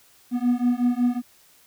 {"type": "beating tone pair", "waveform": "triangle", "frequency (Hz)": [241.8, 247.2], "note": ["B3", "B3"], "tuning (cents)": [-36, 2], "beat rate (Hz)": 5.4, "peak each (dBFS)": -20, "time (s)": [0.31, 1.22], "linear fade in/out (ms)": 50, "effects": ["white hiss -56 dBFS RMS until 1.66 s"]}